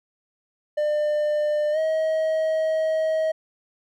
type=tone with pitch glide; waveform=triangle; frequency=599 to 634.3 Hz; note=D5 to D#5; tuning=+34 to +33 cents; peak=-18 dBFS; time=0.77-3.32 s; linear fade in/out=10 ms; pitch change=+99 cents; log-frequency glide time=1.72-1.78 s; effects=none